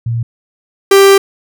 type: tone pair in turn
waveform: sine / 45% pulse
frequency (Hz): 116.54 / 392.9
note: A#2 / G4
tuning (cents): 0 / +4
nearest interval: octave + major sixth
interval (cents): 2104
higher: second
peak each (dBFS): -13 / -3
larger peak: second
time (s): 0.06-0.23 / 0.91-1.18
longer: second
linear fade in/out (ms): 5
effects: none